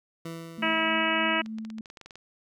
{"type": "tone with exponential decay", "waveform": "20% pulse", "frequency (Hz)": 165.4, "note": "E3", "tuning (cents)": 6, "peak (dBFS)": -29, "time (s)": [0.25, 1.68], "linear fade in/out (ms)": 5, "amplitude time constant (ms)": 310}
{"type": "tone with tremolo", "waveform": "sine", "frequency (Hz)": 220, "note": "A3", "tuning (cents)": 0, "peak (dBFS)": -32, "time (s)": [0.58, 1.81], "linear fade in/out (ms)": 2, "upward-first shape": "sine", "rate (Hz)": 3.3, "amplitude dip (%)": 40}
{"type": "harmonic tone", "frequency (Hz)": 323.7, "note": "E4", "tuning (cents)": -31, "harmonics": [1, 2, 3, 4, 5, 6, 7, 8, 9], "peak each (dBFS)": [-32, -32, -32, -32, -32, -32, -32, -32, -32], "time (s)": [0.62, 1.42], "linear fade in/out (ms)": 10}
{"type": "clicks", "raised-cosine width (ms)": 0.2, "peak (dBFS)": -28, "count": 12, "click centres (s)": [1.461, 1.585, 1.65, 1.702, 1.784, 1.858, 1.901, 1.972, 2.013, 2.06, 2.108, 2.156]}
{"effects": []}